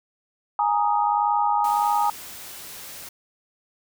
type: chord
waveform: sine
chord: Ab suspended second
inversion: none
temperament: equal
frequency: 830.6 / 932.3 / 1244.5 Hz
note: Ab5 / Bb5 / Eb6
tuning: 0 / 0 / 0 cents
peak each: -21 / -23 / -26 dBFS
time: 0.59-2.1 s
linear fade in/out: 2 ms
type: noise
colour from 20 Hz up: white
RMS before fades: -39 dBFS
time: 1.64-3.09 s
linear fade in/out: 5 ms
effects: none

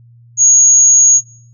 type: tone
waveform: sine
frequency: 6645 Hz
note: G#8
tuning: in tune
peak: -5 dBFS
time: 0.37-1.21 s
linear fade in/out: 50 ms
effects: noise-tail reverb RT60 0.5 s tail -18 dB re dry + added 118 Hz sine -40 dBFS peak until 1.53 s

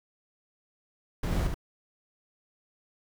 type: noise with echo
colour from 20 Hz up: brown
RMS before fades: -29 dBFS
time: 1.23-1.47 s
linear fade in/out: 5 ms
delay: 74 ms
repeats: 1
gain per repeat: -4 dB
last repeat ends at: 1.544 s
effects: none

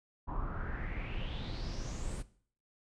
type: noise with low-pass filter sweep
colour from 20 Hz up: brown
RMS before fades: -38 dBFS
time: 0.27-2.23 s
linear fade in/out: 20 ms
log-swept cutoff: 1000 to 9300 Hz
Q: 5.9
effects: noise-tail reverb RT60 0.5 s tail -17 dB re dry

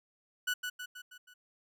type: tone with echo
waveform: 30% pulse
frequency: 1480 Hz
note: F#6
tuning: in tune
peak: -27 dBFS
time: 0.47-0.54 s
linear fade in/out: 10 ms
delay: 160 ms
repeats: 5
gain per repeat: -5 dB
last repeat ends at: 1.34 s
effects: none

